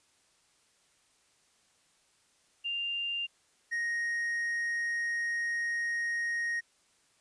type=tone pair in turn; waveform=sine / triangle; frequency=2794 / 1870.6 Hz; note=F7 / A#6; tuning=0 / +6 cents; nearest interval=perfect fifth; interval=694 cents; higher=first; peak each=-31 / -28 dBFS; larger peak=second; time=2.64-3.27 / 3.71-6.61 s; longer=second; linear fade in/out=20 ms; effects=white hiss -68 dBFS RMS until 7.2 s + resampled to 22050 Hz